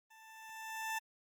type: tone with level ramp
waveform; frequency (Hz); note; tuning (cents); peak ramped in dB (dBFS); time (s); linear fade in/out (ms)
20% pulse; 885; A5; +10; -54 to -30; 0.1-0.99; 10
effects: Opus 24 kbps